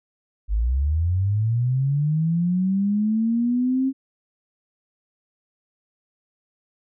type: linear sweep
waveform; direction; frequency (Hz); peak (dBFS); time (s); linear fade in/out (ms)
sine; up; 48.47 to 269.5; -18; 0.48-3.93; 50
effects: none